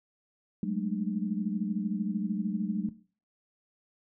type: tone cluster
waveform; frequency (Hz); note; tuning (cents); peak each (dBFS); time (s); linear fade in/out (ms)
sine; 186.8 / 207.1 / 220.1 / 301.2; F#3 / G#3 / A3 / D4; +17 / -5 / +1 / +44; -32 / -32 / -36 / -39; 0.63-2.89; 2
effects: noise-tail reverb RT60 0.4 s tail -17 dB re dry